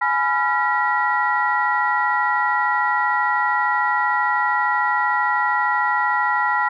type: tone cluster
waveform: sine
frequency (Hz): 839 / 992 / 1379 / 1927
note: G#5 / B5 / F6 / B6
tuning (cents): +17 / +7 / -22 / -43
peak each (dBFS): -22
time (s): 0.01-6.69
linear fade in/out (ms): 10
effects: tanh soft clip ceiling -6 dBFS